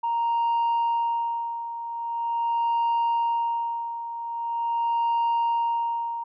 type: tone with tremolo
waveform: sine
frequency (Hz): 932.3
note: A#5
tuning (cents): 0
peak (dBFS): -18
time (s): 0.03-6.24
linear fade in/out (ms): 10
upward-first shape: sine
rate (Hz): 0.43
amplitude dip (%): 75
effects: tanh soft clip ceiling -19 dBFS